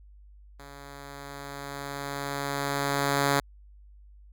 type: tone with level ramp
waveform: 5% pulse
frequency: 140.7 Hz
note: C#3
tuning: 26 cents sharp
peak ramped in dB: -34 to -10 dBFS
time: 0.59-3.4 s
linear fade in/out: 5 ms
effects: added 50 Hz sine -49 dBFS peak until 4.32 s